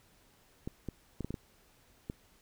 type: clicks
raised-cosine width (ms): 3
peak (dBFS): -24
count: 7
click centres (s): 0.675 / 0.887 / 1.207 / 1.246 / 1.306 / 1.342 / 2.099
effects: pink hiss -65 dBFS RMS until 2.41 s